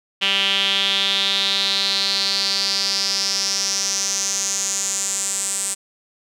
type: tone with band-pass filter sweep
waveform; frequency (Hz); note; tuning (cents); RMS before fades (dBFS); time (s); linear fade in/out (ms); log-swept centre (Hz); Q
sawtooth; 196; G3; 0; -21; 0.21-5.75; 20; 3000 to 8200; 5.6
effects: none